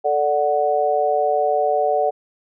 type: chord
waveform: sine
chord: D major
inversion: second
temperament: equal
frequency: 440 / 587.3 / 740 Hz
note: A4 / D5 / F#5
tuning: 0 / 0 / 0 cents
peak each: -22 / -20 / -19 dBFS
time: 0.04-2.11 s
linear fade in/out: 20 ms
effects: none